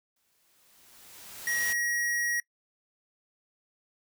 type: noise with exponential growth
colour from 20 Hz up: white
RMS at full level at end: -35 dBFS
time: 0.16-1.73 s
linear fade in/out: 5 ms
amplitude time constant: 340 ms
type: tone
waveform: square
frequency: 1900 Hz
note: A#6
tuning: 33 cents sharp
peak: -28 dBFS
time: 1.47-2.4 s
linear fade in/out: 2 ms
effects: noise-tail reverb RT60 0.1 s tail -23 dB re dry